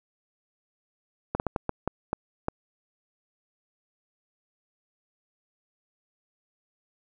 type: slowing click train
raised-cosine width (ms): 1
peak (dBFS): -12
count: 8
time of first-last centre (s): 1.35-2.484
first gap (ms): 49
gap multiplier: 1.39
effects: none